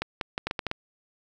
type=clicks; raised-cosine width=0.3 ms; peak=-12 dBFS; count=8; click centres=0.02 / 0.212 / 0.379 / 0.47 / 0.511 / 0.592 / 0.667 / 0.714 s; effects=9-bit